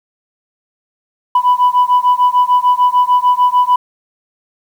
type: beating tone pair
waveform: sine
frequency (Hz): 987.8 / 994.5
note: B5 / B5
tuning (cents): 0 / +12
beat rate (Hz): 6.7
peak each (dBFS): -10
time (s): 1.35-3.76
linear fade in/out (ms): 5
effects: tanh soft clip ceiling -4 dBFS + 7-bit